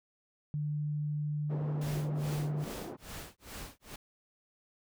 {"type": "tone", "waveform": "sine", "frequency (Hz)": 148.9, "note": "D3", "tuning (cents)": 24, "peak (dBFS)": -31, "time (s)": [0.54, 2.64], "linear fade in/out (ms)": 0}
{"type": "band-pass noise", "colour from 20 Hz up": "pink", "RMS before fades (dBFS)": -43, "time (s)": [1.49, 2.97], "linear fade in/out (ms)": 20, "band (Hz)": [200, 610], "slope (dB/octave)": 12}
{"type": "noise with tremolo", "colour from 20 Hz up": "pink", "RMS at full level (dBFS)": -43, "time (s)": [1.81, 3.96], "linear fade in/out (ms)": 5, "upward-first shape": "sine", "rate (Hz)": 2.4, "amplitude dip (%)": 100}
{"effects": []}